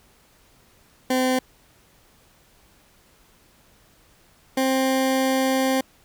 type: tone pair in turn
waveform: 20% pulse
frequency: 257.1 / 263.7 Hz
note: C4 / C4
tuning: -30 / +14 cents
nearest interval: unison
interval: 44 cents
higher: second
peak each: -14 dBFS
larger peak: neither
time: 1.1-1.39 / 4.57-5.81 s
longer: second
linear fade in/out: 5 ms
effects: pink hiss -57 dBFS RMS until 6.04 s